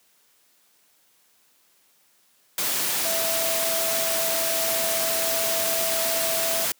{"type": "tone in noise", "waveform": "sine", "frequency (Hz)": 660, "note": "E5", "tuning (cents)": 2, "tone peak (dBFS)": -28, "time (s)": [3.05, 6.65], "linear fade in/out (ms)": 2, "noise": "white", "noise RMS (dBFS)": -25, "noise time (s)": [2.58, 6.72], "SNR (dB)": -6, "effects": ["white hiss -62 dBFS RMS until 6.79 s", "high-pass 150 Hz 12 dB/octave"]}